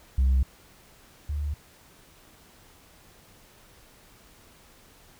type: tone pair in turn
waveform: sine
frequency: 65.41 / 73.42 Hz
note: C2 / D2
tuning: 0 / 0 cents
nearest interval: major second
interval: 200 cents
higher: second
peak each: -16 / -26 dBFS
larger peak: first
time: 0.18-0.43 / 1.29-1.54 s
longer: neither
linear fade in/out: 5 ms
effects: tanh soft clip ceiling -17 dBFS + pink hiss -55 dBFS RMS until 5.19 s